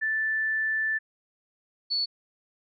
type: tone pair in turn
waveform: sine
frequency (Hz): 1760 / 4435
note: A6 / C#8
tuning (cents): 0 / 0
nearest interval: octave + major third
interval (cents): 1600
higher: second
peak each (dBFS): -24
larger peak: neither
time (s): 0.01-0.99 / 1.9-2.06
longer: first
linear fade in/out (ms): 20
effects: none